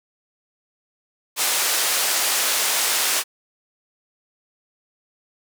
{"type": "band-pass noise", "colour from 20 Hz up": "white", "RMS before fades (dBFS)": -21, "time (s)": [1.36, 3.24], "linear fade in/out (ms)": 50, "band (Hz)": [480, 11000], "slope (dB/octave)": 12, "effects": []}